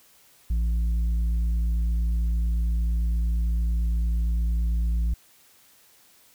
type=tone with tanh clipping; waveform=sine; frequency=56.8 Hz; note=A#1; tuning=44 cents flat; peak=-22 dBFS; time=0.5-5.14 s; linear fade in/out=5 ms; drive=5 dB; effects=white hiss -57 dBFS RMS until 6.34 s